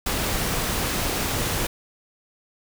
pink noise, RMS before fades -25 dBFS, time 0.06-1.67 s, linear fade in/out 5 ms, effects none

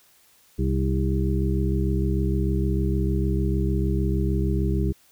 harmonic tone with a mistuned harmonic, 66.6 Hz, C2, 31 cents sharp, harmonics 1 / 2 / 3 / 5 / 6, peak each -23 / -26 / -28 / -30 / -31 dBFS, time 0.58-4.93 s, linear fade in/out 20 ms, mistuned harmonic 5, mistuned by -51 cents, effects white hiss -58 dBFS RMS until 5.11 s

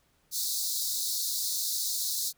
pink high-pass noise, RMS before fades -31 dBFS, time 0.31-2.33 s, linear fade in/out 50 ms, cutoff 3800 Hz, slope 96 dB/octave, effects pink hiss -69 dBFS RMS until 2.37 s

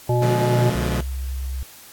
harmonic tone, 121.7 Hz, B2, 25 cents flat, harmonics 1 / 3 / 5 / 7, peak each -18 / -23 / -25 / -26 dBFS, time 0.09-0.7 s, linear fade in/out 5 ms
sawtooth chord, B diminished seventh, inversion none, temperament just, 123.47 / 148.16 / 177.8 / 213.4 Hz, B2 / D3 / F3 / Ab3, 0 / +16 / +31 / +47 cents, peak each -22 / -25 / -23 / -25 dBFS, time 0.22-1.01 s, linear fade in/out 5 ms
sine tone, 65.41 Hz, C2, in tune, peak -24 dBFS, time 0.75-1.63 s, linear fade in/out 0 ms
effects white hiss -44 dBFS RMS until 1.92 s + AAC 64 kbps

